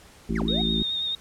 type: harmonic tone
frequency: 55 Hz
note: A1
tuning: in tune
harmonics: 1 / 3 / 4 / 5 / 6 / 7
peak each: -30 / -30 / -27 / -36 / -34 / -35 dBFS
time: 0.29-0.83 s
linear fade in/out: 5 ms
type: linear two-way sweep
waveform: triangle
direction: down then up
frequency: 2368 to 246.9 to 780 Hz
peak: -30 dBFS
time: 0.35-0.62 s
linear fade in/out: 10 ms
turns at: 0.43 s
type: tone with vibrato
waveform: sine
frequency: 3690 Hz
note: A#7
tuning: 18 cents flat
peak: -25 dBFS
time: 0.48-1.15 s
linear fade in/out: 2 ms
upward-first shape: sine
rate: 9.4 Hz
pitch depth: 29 cents each way
effects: pink hiss -51 dBFS RMS until 1.2 s + low-pass 11000 Hz 12 dB/octave